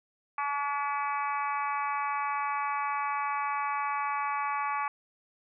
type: harmonic tone with a mistuned harmonic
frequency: 285.2 Hz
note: C#4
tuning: 49 cents sharp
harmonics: 3 / 4 / 5 / 6 / 7 / 8 / 9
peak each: -33 / -31 / -42 / -43 / -43 / -40 / -45 dBFS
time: 0.38-4.88 s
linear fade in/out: 2 ms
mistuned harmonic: 5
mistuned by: +19 cents
effects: none